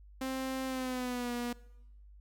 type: tone with pitch glide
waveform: sawtooth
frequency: 263 to 241.2 Hz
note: C4 to B3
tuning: +9 to -41 cents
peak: -30 dBFS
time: 0.21-1.53 s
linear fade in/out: 5 ms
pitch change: -150 cents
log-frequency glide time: 0.66-1.32 s
effects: noise-tail reverb RT60 0.9 s tail -21 dB re dry + added 50 Hz sine -52 dBFS peak until 2.2 s